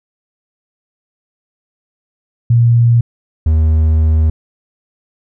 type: tone pair in turn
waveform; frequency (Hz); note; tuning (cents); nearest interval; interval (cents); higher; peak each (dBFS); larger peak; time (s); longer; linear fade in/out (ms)
sine / triangle; 118 / 78.76; A#2 / D#2; +22 / +22; perfect fifth; 700; first; -6; neither; 2.5-3.01 / 3.46-4.3; second; 5
effects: none